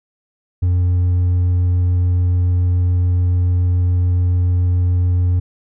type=tone with hard clipping; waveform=sine; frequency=89.3 Hz; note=F2; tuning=39 cents sharp; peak=-13 dBFS; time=0.62-5.4 s; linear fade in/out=10 ms; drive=2 dB; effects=none